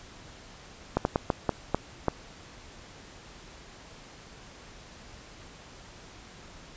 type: slowing click train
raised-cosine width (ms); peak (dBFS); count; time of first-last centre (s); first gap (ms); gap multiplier
1; -9; 7; 0.97-2.083; 81; 1.33
effects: pink hiss -49 dBFS RMS until 6.76 s + resampled to 16000 Hz